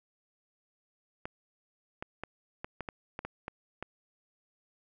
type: clicks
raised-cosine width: 0.5 ms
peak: -22 dBFS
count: 10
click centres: 1.255 / 2.025 / 2.236 / 2.645 / 2.807 / 2.888 / 3.191 / 3.25 / 3.481 / 3.826 s
effects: none